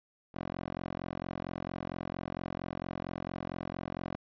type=tone with band-pass filter; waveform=10% pulse; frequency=44.38 Hz; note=F1; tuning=29 cents sharp; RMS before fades=-39 dBFS; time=0.34-4.17 s; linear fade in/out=10 ms; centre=580 Hz; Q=0.54; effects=resampled to 11025 Hz